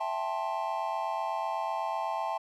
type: chord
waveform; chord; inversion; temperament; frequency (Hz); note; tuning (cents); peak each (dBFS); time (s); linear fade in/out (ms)
triangle; A minor seventh; second; just; 660 / 792 / 880 / 1056; E5 / G5 / A5 / C6; +2 / +18 / 0 / +16; -34 / -34 / -32 / -35; 0-2.38; 10
effects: none